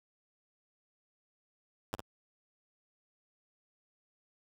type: tone with echo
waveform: 5% pulse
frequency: 106.4 Hz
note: G#2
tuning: 42 cents sharp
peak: -20 dBFS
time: 1.93-1.95 s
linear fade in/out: 5 ms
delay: 54 ms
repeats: 1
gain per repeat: -6 dB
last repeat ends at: 2.004 s
effects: high-pass 60 Hz 12 dB/octave